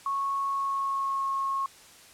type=tone with pitch glide; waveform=sine; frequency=1102 to 1088.7 Hz; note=C#6 to C#6; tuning=-11 to -32 cents; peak=-26 dBFS; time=0.06-1.66 s; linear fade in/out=2 ms; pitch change=-21 cents; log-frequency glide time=0.49-1.27 s; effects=white hiss -52 dBFS RMS until 2.13 s + low-pass 10000 Hz 12 dB/octave